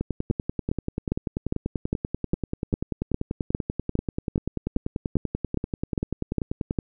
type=two click trains; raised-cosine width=3 ms; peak=-10 / -13 dBFS; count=17 / 70; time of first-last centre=0.31-6.788 / 0.01-6.709 s; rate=2.47 / 10.3 Hz; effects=none